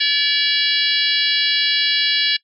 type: harmonic tone with a mistuned harmonic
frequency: 575 Hz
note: D5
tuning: 37 cents flat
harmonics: 3 / 4 / 5 / 6 / 7 / 8 / 9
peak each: -22 / -25 / -22 / -21 / -21 / -24 / -27 dBFS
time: 0-2.37 s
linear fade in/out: 10 ms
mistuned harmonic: 6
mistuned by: -61 cents
effects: noise-tail reverb RT60 0.1 s tail -22 dB re dry